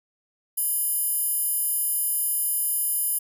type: tone with high-pass filter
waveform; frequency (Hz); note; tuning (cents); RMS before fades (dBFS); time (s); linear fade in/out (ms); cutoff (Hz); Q
square; 998; B5; +18; -25; 0.57-3.19; 10; 12000; 7.5
effects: none